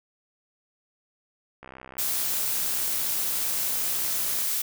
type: click train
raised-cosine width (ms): 0.5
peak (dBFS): -27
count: 182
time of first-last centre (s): 1.63-4.419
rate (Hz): 64.9
type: noise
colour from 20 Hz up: blue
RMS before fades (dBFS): -27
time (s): 1.98-4.62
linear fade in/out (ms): 5
effects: none